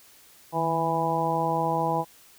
harmonic tone with a mistuned harmonic, 164.81 Hz, E3, in tune, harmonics 1 / 2 / 3 / 4 / 5 / 6, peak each -31 / -33 / -31 / -31 / -27 / -29 dBFS, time 0.52-2.05 s, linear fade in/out 50 ms, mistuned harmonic 1, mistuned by -59 cents, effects white hiss -54 dBFS RMS until 2.38 s

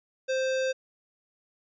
square tone, 523.3 Hz, C5, in tune, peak -26 dBFS, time 0.28-0.73 s, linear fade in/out 20 ms, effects resampled to 16000 Hz

